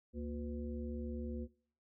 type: harmonic tone with a mistuned harmonic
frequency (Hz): 71.8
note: D2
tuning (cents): -39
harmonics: 1 / 3 / 5 / 7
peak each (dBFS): -42 / -42 / -48 / -50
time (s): 0.13-1.48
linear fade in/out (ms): 50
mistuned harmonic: 3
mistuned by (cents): +130
effects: noise-tail reverb RT60 0.5 s tail -21 dB re dry